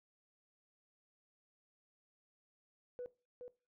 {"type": "tone with echo", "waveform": "sine", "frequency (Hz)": 493.1, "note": "B4", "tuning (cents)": -3, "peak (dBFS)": -40, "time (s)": [2.99, 3.06], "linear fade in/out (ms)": 0, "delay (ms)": 420, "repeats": 1, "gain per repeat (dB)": -6, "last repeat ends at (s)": 3.48, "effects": ["noise-tail reverb RT60 0.3 s tail -19 dB re dry", "tanh soft clip ceiling -38 dBFS"]}